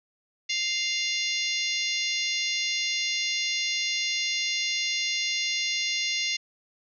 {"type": "harmonic tone with a mistuned harmonic", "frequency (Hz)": 698.5, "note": "F5", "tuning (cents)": 0, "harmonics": [3, 4, 5, 6, 7, 8, 9], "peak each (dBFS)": [-31, -32, -33, -34, -34, -35, -36], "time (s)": [0.49, 6.37], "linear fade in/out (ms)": 10, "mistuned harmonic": 9, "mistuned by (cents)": 43, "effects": []}